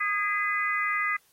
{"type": "harmonic tone with a mistuned harmonic", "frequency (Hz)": 412, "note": "G#4", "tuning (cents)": -14, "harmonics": [3, 4, 5, 6], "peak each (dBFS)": [-29, -34, -27, -37], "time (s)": [0, 1.17], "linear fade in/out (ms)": 10, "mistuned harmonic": 5, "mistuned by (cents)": -30, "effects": ["white hiss -64 dBFS RMS until 1.32 s", "AAC 48 kbps"]}